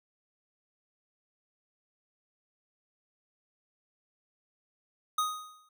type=tone with exponential decay; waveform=square; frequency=1247 Hz; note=D#6; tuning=3 cents sharp; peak=-25 dBFS; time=5.18-5.69 s; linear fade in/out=5 ms; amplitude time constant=110 ms; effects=none